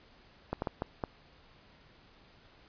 clicks, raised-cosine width 1 ms, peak -18 dBFS, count 5, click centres 0.53 / 0.621 / 0.672 / 0.821 / 1.038 s, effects pink hiss -60 dBFS RMS until 2.68 s + resampled to 11025 Hz

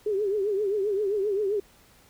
sine tone with vibrato, 405.6 Hz, G#4, 41 cents flat, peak -23 dBFS, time 0.06-1.6 s, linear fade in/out 5 ms, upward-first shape triangle, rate 7.6 Hz, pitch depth 130 cents each way, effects pink hiss -57 dBFS RMS until 2.09 s

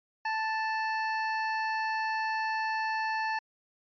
25% pulse tone, 880 Hz, A5, in tune, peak -25 dBFS, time 0.25-3.39 s, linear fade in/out 5 ms, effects resampled to 11025 Hz

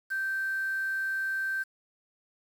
sine tone with quantisation, 1560 Hz, G6, 9 cents flat, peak -28 dBFS, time 0.1-1.64 s, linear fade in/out 20 ms, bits 8, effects none

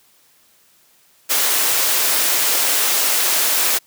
white high-pass noise, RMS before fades -17 dBFS, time 1.29-3.79 s, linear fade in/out 20 ms, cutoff 380 Hz, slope 12 dB/octave, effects white hiss -55 dBFS RMS until 3.86 s + high-pass 80 Hz 12 dB/octave

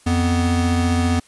square tone pair together, 87.31 / 246.9 Hz, F2 / B3, 0 / 0 cents, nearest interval octave + tritone, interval 1800 cents, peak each -19 / -20 dBFS, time 0.06-1.2 s, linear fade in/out 10 ms, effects white hiss -52 dBFS RMS until 1.27 s + resampled to 24000 Hz

